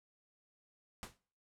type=noise with exponential decay; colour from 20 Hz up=pink; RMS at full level=-43 dBFS; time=1.03-1.18 s; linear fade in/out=0 ms; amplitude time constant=32 ms; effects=noise-tail reverb RT60 0.5 s tail -23 dB re dry + low-pass 11000 Hz 12 dB/octave